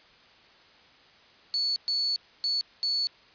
sine tone bursts at uneven times, 4435 Hz, C#8, in tune, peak -24 dBFS, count 4, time 1.54-1.76 / 1.88-2.16 / 2.44-2.61 / 2.83-3.07 s, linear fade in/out 0 ms, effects white hiss -56 dBFS RMS until 3.34 s + resampled to 11025 Hz

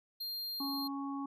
square tone, 4200 Hz, C8, 6 cents sharp, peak -38 dBFS, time 0.2-0.88 s, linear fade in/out 10 ms
harmonic tone, 277.2 Hz, C#4, in tune, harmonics 1 / 3 / 4, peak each -37 / -46 / -44 dBFS, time 0.6-1.26 s, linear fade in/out 5 ms
effects none

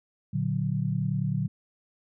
sine chord, Bb augmented, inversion none, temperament equal, 116.54 / 146.83 / 185 Hz, Bb2 / D3 / F#3, 0 / 0 / 0 cents, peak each -30 / -28 / -30 dBFS, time 0.33-1.48 s, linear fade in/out 10 ms, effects none

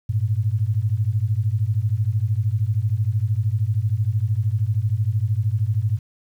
sine beating tone pair, 100.7 / 113.7 Hz, G2 / A#2, +47 / -43 cents, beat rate 13 Hz, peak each -21 dBFS, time 0.09-5.99 s, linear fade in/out 10 ms, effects 9-bit

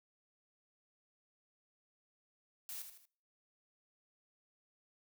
blue noise with echo, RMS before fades -45 dBFS, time 2.69-2.82 s, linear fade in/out 0 ms, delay 78 ms, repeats 3, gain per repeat -7 dB, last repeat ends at 3.054 s, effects noise-tail reverb RT60 0.5 s tail -23 dB re dry

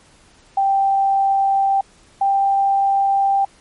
sine tone pair in turn, 784 / 788.2 Hz, G5 / G5, 0 / +9 cents, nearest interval unison, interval 9 cents, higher second, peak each -13 dBFS, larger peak neither, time 0.57-1.81 / 2.21-3.45 s, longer neither, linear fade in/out 5 ms, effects pink hiss -51 dBFS RMS until 3.6 s + MP3 48 kbps

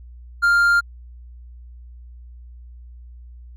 triangle tone, 1399 Hz, F6, 3 cents sharp, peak -11 dBFS, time 0.42-0.81 s, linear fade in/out 20 ms, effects added 60 Hz sine -38 dBFS peak until 3.56 s

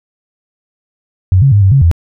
sine tone with pitch steps, 93.2 / 137.2 / 102.2 / 96.4 / 137 / 84.1 Hz, F#2 / C#3 / G#2 / G2 / C#3 / E2, +13 / -17 / -27 / -28 / -20 / +35 cents, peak -4 dBFS, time 1.32-1.914 s, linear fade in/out 0 ms, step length 99 ms, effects none

